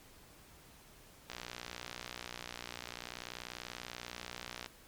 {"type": "click train", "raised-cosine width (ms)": 0.2, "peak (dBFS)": -24, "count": 204, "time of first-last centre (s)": [1.3, 4.661], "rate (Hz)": 60.4, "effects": ["pink hiss -59 dBFS RMS until 4.87 s", "MP3 96 kbps"]}